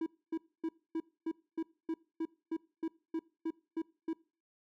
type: tone bursts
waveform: triangle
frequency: 325 Hz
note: E4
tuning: 24 cents flat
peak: -30 dBFS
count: 14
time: 0.01-4.132 s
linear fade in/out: 5 ms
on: 53 ms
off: 260 ms
effects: noise-tail reverb RT60 0.4 s tail -23 dB re dry